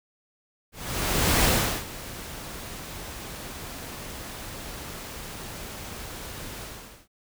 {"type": "noise with ADSR envelope", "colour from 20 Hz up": "pink", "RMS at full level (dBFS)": -20, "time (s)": [0.72, 7.08], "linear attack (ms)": 720, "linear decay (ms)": 400, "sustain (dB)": -18, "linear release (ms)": 460, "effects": []}